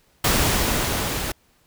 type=noise with level ramp; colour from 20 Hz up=pink; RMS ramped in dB=-18 to -27 dBFS; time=0.24-1.32 s; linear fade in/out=5 ms; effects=pink hiss -61 dBFS RMS until 1.66 s